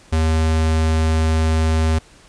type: tone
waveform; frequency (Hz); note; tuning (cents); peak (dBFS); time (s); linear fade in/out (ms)
square; 79.7; D#2; +42; -15; 0.12-1.99; 10
effects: pink hiss -48 dBFS RMS until 2.28 s + resampled to 22050 Hz